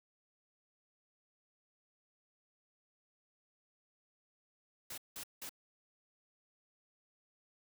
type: noise bursts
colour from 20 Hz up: white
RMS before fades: -45 dBFS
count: 3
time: 4.9-5.494 s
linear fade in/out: 5 ms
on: 78 ms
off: 180 ms
effects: none